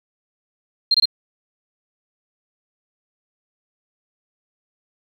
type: tone bursts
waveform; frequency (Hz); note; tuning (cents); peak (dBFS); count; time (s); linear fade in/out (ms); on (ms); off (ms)
sine; 4189; C8; +1; -12; 3; 0.91-1.056; 5; 34; 22
effects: 8-bit